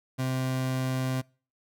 30% pulse tone, 130 Hz, C3, 11 cents flat, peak -24 dBFS, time 0.18-1.22 s, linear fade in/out 20 ms, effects noise-tail reverb RT60 0.4 s tail -26 dB re dry

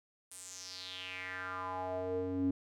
square tone with band-pass filter sweep, 92.5 Hz, F#2, in tune, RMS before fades -39 dBFS, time 0.31-2.51 s, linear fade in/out 5 ms, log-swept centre 9600 to 260 Hz, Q 4.6, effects none

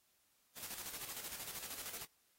white noise with tremolo, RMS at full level -45 dBFS, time 0.55-2.07 s, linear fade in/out 50 ms, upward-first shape square, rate 13 Hz, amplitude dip 50%, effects white hiss -75 dBFS RMS until 2.38 s + AAC 48 kbps

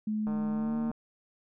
sine tone with pitch glide, 214.3 to 228.4 Hz, A3 to A#3, -45 to -35 cents, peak -28 dBFS, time 0.07-0.91 s, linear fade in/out 5 ms, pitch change +110 cents, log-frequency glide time 0.51-0.77 s
click train, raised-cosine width 1 ms, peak -29 dBFS, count 99, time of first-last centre 0.27-0.915 s, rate 152 Hz
effects none

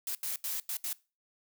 blue noise bursts at uneven times, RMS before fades -35 dBFS, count 5, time 0.07-0.15 / 0.23-0.36 / 0.44-0.6 / 0.69-0.77 / 0.84-0.93 s, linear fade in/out 2 ms, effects noise-tail reverb RT60 0.3 s tail -21 dB re dry

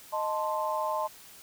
sine chord, A diminished, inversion second, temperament equal, 622.3 / 880 / 1046.5 Hz, Eb5 / A5 / C6, 0 / 0 / 0 cents, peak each -32 dBFS, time 0.12-1.08 s, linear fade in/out 20 ms, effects white hiss -51 dBFS RMS until 1.42 s

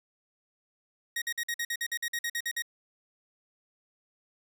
sawtooth tone bursts, 1881 Hz, A#6, 15 cents sharp, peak -26 dBFS, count 14, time 1.16-2.622 s, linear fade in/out 5 ms, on 58 ms, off 50 ms, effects none

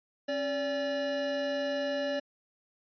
square tone pair together, 271.9 / 576.1 Hz, C#4 / D5, -33 / -33 cents, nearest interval octave + minor second, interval 1300 cents, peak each -37 / -31 dBFS, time 0.28-2.2 s, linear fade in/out 10 ms, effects resampled to 11025 Hz

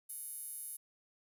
sawtooth tone with high-pass filter, 740 Hz, F#5, in tune, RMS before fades -45 dBFS, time 0.09-0.77 s, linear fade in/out 10 ms, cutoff 11000 Hz, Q 6, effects none

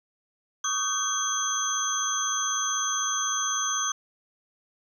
sine tone cluster, 1127 / 1243 / 1535 / 3321 / 6200 Hz, C#6 / D#6 / G6 / G#7 / G8, +28 / -2 / -37 / -1 / -20 cents, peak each -32 / -34 / -36 / -33 / -27 dBFS, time 0.64-3.92 s, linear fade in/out 5 ms, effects 9-bit

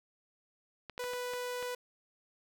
clicks, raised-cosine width 0.3 ms, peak -27 dBFS, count 6, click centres 0.897 / 0.979 / 1.04 / 1.135 / 1.336 / 1.627 s
sawtooth tone, 493.9 Hz, B4, in tune, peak -32 dBFS, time 0.99-1.75 s, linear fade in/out 5 ms
effects none

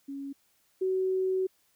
sine tone pair in turn, 277.2 / 375.9 Hz, C#4 / F#4, 0 / +27 cents, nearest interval perfect fourth, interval 527 cents, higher second, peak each -35 / -25 dBFS, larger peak second, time 0.08-0.33 / 0.81-1.47 s, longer second, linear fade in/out 10 ms, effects white hiss -69 dBFS RMS until 1.75 s

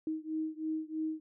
sine beating tone pair, 313.5 / 316.6 Hz, D#4 / D#4, +13 / +30 cents, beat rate 3.1 Hz, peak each -36 / -37 dBFS, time 0.07-1.2 s, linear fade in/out 2 ms, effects none

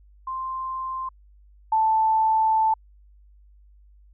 sine tone pair in turn, 1046.5 / 880.7 Hz, C6 / A5, 0 / +1 cents, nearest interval minor third, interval 299 cents, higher first, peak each -27 / -17 dBFS, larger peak second, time 0.27-1.09 / 1.72-2.74 s, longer second, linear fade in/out 5 ms, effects added 50 Hz sine -50 dBFS peak until 4.13 s

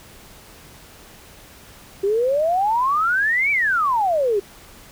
sine exponential two-way sweep, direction up then down, 383.7 to 2347 to 383.7 Hz, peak -16 dBFS, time 2.03-4.4 s, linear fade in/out 10 ms, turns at 3.51 s, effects pink hiss -45 dBFS RMS until 4.91 s

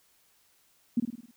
sine tone with echo, 236.3 Hz, A#3, 24 cents sharp, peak -21 dBFS, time 0.97-1 s, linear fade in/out 5 ms, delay 52 ms, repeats 6, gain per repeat -5 dB, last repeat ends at 1.312 s, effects white hiss -66 dBFS RMS until 1.36 s

